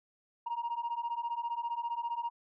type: beating tone pair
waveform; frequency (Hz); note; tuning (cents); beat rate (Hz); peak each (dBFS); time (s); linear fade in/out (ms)
sine; 932.3 / 947.3; A#5 / A#5; 0 / +28; 15; -35 / -34; 0.46-2.3; 10
effects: tanh soft clip ceiling -29 dBFS